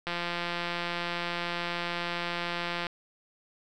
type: click train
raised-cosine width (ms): 0.3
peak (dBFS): -16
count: 485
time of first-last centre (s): 0.07-2.868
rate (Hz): 173
effects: none